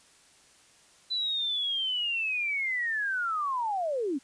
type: linear sweep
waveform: sine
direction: down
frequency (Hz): 4014 to 248.7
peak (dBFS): -27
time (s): 1.1-4.19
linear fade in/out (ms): 20
effects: white hiss -59 dBFS RMS until 4.23 s + resampled to 22050 Hz